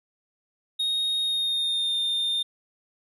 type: tone with pitch glide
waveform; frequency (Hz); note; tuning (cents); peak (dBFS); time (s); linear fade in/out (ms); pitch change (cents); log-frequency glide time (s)
triangle; 3729 to 3627; A#7 to A#7; 0 to -48; -22; 0.79-2.43; 10; -48; 1.21-1.97
effects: none